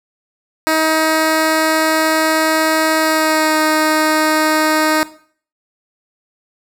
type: tone with pitch glide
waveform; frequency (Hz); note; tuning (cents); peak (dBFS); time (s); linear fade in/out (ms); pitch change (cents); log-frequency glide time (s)
10% pulse; 316.5 to 310.9; D#4 to D#4; +30 to -1; -4; 0.67-5.03; 0; -31; 2.99-3.59
effects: noise-tail reverb RT60 0.5 s tail -17 dB re dry